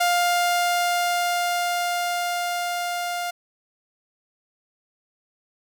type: tone with level ramp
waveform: sawtooth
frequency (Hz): 703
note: F5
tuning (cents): +11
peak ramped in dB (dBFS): -14 to -22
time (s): 0-3.31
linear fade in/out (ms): 10
effects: none